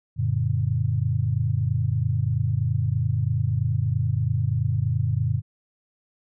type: chord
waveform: sine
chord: Gb augmented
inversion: none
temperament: just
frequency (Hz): 92.5 / 115.62 / 144.53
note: Gb2 / Bb2 / D3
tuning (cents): 0 / -14 / -27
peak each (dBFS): -26 / -23 / -26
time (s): 0.16-5.42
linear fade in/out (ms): 50
effects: none